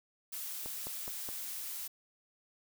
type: noise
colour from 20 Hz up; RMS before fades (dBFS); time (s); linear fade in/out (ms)
blue; -41; 0.32-1.88; 10
type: click train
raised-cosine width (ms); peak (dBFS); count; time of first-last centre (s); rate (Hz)
1; -30; 4; 0.66-1.289; 4.77
effects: none